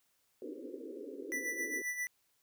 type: band-pass noise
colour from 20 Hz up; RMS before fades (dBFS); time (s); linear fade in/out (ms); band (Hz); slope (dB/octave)
pink; -45; 0.42-1.82; 2; 260 to 520; 96
type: tone with tremolo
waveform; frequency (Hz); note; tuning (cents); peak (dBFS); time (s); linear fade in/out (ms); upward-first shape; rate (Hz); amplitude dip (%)
square; 1975.5; B6; 0; -34; 1.32-2.07; 0; sine; 7.5; 60
effects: white hiss -75 dBFS RMS until 2.42 s